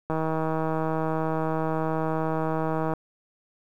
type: click train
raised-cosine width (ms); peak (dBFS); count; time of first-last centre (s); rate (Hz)
1; -14; 452; 0.1-2.936; 159
effects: 9-bit